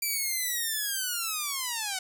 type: linear sweep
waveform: 5% pulse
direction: down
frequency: 2349 to 732 Hz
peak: -18 dBFS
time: 0.02-1.99 s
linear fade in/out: 5 ms
effects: none